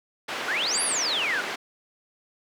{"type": "band-pass noise", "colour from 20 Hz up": "white", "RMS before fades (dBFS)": -32, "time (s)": [0.28, 1.56], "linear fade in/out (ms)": 10, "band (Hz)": [270, 2500], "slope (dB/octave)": 12}
{"type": "exponential two-way sweep", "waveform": "sine", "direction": "up then down", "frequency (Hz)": [1389, 11175, 1389], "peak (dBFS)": -24, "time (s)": [0.48, 1.41], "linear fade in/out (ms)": 5, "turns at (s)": 0.83}
{"type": "tone with exponential decay", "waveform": "sine", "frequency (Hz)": 4664, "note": "D8", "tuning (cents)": -13, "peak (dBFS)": -25, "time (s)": [0.74, 1.25], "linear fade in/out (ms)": 1, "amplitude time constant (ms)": 110}
{"effects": []}